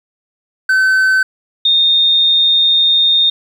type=tone pair in turn; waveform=triangle / sine; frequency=1529 / 3666 Hz; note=G6 / A#7; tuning=-44 / -30 cents; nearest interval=octave + minor third; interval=1514 cents; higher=second; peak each=-7 / -8 dBFS; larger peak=first; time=0.69-1.23 / 1.65-3.3 s; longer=second; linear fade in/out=5 ms; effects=8-bit